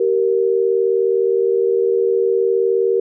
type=tone pair together; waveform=sine; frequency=386.7 / 466.2 Hz; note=G4 / A#4; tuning=-24 / 0 cents; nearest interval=minor third; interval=324 cents; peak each=-16 dBFS; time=0-3 s; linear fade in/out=5 ms; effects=none